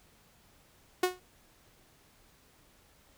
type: tone with exponential decay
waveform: sawtooth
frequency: 364.7 Hz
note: F#4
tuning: 25 cents flat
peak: -18 dBFS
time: 1.03-1.2 s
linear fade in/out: 5 ms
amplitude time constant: 36 ms
effects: pink hiss -63 dBFS RMS until 3.17 s